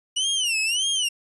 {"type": "tone with vibrato", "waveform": "sawtooth", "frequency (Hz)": 2889, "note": "F#7", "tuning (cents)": -42, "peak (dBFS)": -18, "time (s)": [0.16, 1.09], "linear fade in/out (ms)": 10, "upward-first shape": "sine", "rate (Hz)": 1.7, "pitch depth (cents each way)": 200, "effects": ["resampled to 24000 Hz"]}